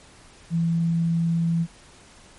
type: tone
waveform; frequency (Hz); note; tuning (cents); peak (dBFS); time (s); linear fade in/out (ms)
sine; 167; E3; +23; -19; 0.5-1.67; 50
effects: pink hiss -50 dBFS RMS until 2.38 s + MP3 48 kbps